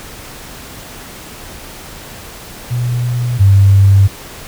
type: tone pair in turn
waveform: sine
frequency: 121.9 / 98.22 Hz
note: B2 / G2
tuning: -22 / +4 cents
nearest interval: major third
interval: 374 cents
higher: first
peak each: -13 / -4 dBFS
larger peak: second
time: 2.7-3.39 / 3.39-4.08 s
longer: neither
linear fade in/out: 20 ms
effects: pink hiss -32 dBFS RMS until 4.47 s